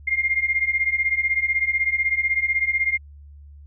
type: beating tone pair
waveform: sine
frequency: 2107 / 2123 Hz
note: C7 / C7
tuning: +12 / +25 cents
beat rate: 16 Hz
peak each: -23 / -21 dBFS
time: 0.07-2.98 s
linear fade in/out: 10 ms
effects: added 72 Hz sine -41 dBFS peak until 3.66 s